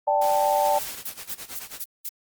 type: chord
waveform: sine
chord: D suspended fourth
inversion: none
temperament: just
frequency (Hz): 587.3 / 783.1 / 881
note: D5 / G5 / A5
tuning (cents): 0 / -2 / +2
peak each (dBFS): -23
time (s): 0.07-0.79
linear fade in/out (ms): 10
type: noise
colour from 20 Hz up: white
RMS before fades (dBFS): -36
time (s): 0.21-0.96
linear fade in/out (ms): 10
type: noise with tremolo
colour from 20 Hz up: white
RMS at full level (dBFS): -36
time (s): 0.64-1.82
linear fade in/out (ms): 10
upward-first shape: sine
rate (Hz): 9.3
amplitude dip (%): 85
type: noise bursts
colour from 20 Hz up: violet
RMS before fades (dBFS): -31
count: 6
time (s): 0.8-2.094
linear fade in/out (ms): 10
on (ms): 49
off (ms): 200
effects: Opus 32 kbps